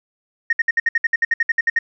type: tone bursts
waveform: sine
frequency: 1851 Hz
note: A#6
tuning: 13 cents flat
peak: -12 dBFS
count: 15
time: 0.5-1.789 s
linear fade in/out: 5 ms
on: 29 ms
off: 61 ms
effects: tanh soft clip ceiling -8 dBFS